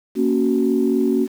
sine chord, F# major, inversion first, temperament equal with one note detuned, 233.1 / 277.2 / 372.1 Hz, A#3 / C#4 / F#4, 0 / 0 / +10 cents, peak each -19 dBFS, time 0.15-1.28 s, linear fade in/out 50 ms, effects tanh soft clip ceiling -6 dBFS + 7-bit

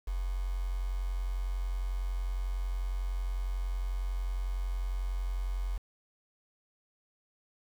sine tone with quantisation, 45.49 Hz, F#1, 29 cents flat, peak -30 dBFS, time 0.07-5.78 s, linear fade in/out 10 ms, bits 8, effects none

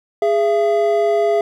triangle tone pair together, 413.2 / 673.9 Hz, G#4 / E5, -9 / +38 cents, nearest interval minor sixth, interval 847 cents, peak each -14 dBFS, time 0.22-1.41 s, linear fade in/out 2 ms, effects none

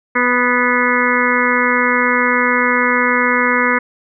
harmonic tone with a mistuned harmonic, 246.9 Hz, B3, in tune, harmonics 1 / 2 / 4 / 5 / 6 / 7 / 8 / 9, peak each -20 / -20 / -20 / -20 / -20 / -20 / -20 / -20 dBFS, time 0.15-3.79 s, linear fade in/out 10 ms, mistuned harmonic 9, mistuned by -58 cents, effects none

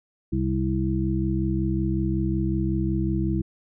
harmonic tone, 65.41 Hz, C2, in tune, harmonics 1 / 2 / 3 / 5, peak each -27 / -27 / -27 / -27 dBFS, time 0.32-3.42 s, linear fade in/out 10 ms, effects none

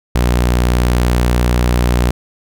sawtooth tone, 60.6 Hz, B1, 32 cents flat, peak -7 dBFS, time 0.15-2.11 s, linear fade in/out 5 ms, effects none

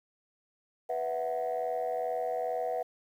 sine chord, B suspended fourth, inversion none, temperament just, 493.9 / 658.5 / 740.8 Hz, B4 / E5 / F#5, 0 / -2 / +2 cents, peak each -33 dBFS, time 0.89-2.83 s, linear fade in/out 10 ms, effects tanh soft clip ceiling -24 dBFS + 10-bit

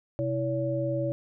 sine tone cluster, 129.7 / 328.2 / 567 Hz, C3 / E4 / C#5, -15 / -8 / +39 cents, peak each -30 / -32 / -29 dBFS, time 0.19-1.12 s, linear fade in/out 0 ms, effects none

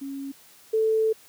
sine tone pair in turn, 275 / 440.5 Hz, C#4 / A4, -14 / +2 cents, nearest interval minor sixth, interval 816 cents, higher second, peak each -31 / -19 dBFS, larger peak second, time 0.01-0.32 / 0.73-1.13 s, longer second, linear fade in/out 10 ms, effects white hiss -53 dBFS RMS until 1.28 s + high-pass 80 Hz 12 dB/octave

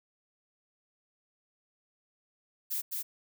violet noise with echo, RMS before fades -33 dBFS, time 2.7-2.82 s, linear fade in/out 20 ms, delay 210 ms, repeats 1, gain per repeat -2 dB, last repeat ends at 3.03 s, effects none

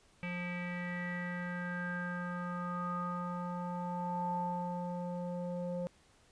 square tone with low-pass filter sweep, 176.8 Hz, F3, 22 cents sharp, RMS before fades -38 dBFS, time 0.23-5.87 s, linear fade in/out 0 ms, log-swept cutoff 2400 to 610 Hz, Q 8.6, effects pink hiss -66 dBFS RMS until 6.31 s + resampled to 22050 Hz

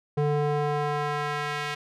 square tone with band-pass filter sweep, 147.3 Hz, D3, 6 cents sharp, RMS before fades -27 dBFS, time 0.17-1.75 s, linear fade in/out 10 ms, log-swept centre 380 to 2300 Hz, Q 0.94, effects none

